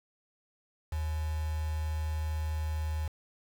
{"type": "tone with quantisation", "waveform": "sine", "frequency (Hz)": 77.78, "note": "D#2", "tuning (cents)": 0, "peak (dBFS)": -30, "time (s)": [0.92, 3.08], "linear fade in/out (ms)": 5, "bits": 7, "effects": []}